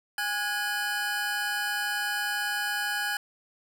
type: tone cluster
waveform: square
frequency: 821 / 1449 / 1659 / 3013 Hz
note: G#5 / F#6 / G#6 / F#7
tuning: -20 / -37 / -2 / +31 cents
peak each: -36 / -34 / -31 / -38 dBFS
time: 0.18-3.17 s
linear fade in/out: 2 ms
effects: none